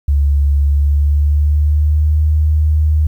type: tone with pitch glide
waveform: sine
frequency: 71.1 to 76.64 Hz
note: C#2 to D#2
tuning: +45 to -26 cents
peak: -9 dBFS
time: 0.08-3.07 s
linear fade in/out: 5 ms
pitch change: +129 cents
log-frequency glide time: 0.61-2.24 s
effects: 8-bit